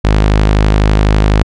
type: tone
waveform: sawtooth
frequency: 52 Hz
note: G#1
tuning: 3 cents sharp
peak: -3 dBFS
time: 0.04-1.43 s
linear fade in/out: 10 ms
effects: low-pass 5000 Hz 12 dB/octave